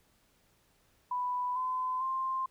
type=tone with pitch steps; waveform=sine; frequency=991 / 1020 / 1049.9 Hz; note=B5 / C6 / C6; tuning=+6 / -44 / +6 cents; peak=-30 dBFS; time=1.11-2.46 s; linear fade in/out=5 ms; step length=450 ms; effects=pink hiss -69 dBFS RMS until 2.5 s